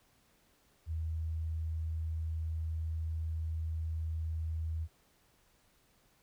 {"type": "tone", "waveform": "sine", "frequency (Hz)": 80.3, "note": "E2", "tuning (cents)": -45, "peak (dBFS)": -33, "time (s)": [0.86, 4.88], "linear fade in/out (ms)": 50, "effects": ["pink hiss -69 dBFS RMS until 6.22 s"]}